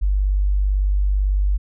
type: tone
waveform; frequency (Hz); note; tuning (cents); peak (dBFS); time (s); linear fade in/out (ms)
sine; 49; G1; 0; -15; 0.01-1.58; 20
effects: none